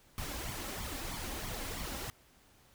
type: noise with flanger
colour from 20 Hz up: pink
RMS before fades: -40 dBFS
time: 0.18-2.1 s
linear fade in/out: 0 ms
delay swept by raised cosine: 0.88 to 3.78 ms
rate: 3.1 Hz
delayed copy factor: +0.65
effects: pink hiss -64 dBFS RMS until 2.74 s